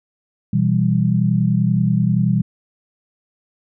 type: chord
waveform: sine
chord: E minor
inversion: second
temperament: equal with one note detuned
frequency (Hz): 123.47 / 165.58 / 196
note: B2 / E3 / G3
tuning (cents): 0 / +8 / 0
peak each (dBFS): -18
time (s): 0.53-2.42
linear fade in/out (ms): 5
effects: none